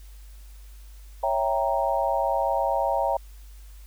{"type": "chord", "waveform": "sine", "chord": "C# diminished seventh", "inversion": "none", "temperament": "equal", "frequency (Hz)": [554.4, 659.3, 784, 932.3], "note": ["C#5", "E5", "G5", "Bb5"], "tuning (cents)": [0, 0, 0, 0], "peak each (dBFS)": -27, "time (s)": [1.23, 3.17], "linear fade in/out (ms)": 5, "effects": ["added 50 Hz sine -42 dBFS peak until 3.86 s", "white hiss -57 dBFS RMS until 3.86 s"]}